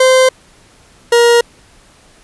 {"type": "tone pair in turn", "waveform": "40% pulse", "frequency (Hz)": [518, 472.7], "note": ["C5", "A#4"], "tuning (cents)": [-17, 24], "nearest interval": "major second", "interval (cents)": 159, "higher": "first", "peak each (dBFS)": -5, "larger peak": "neither", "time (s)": [[0, 0.29], [1.12, 1.41]], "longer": "neither", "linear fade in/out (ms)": 5, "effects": ["pink hiss -46 dBFS RMS until 2.23 s", "resampled to 24000 Hz"]}